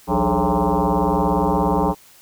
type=tone with frequency modulation; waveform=sine; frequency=311.1 Hz; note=D#4; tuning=in tune; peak=-15 dBFS; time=0.07-1.95 s; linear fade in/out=50 ms; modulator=121 Hz; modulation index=5.9; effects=white hiss -49 dBFS RMS until 2.21 s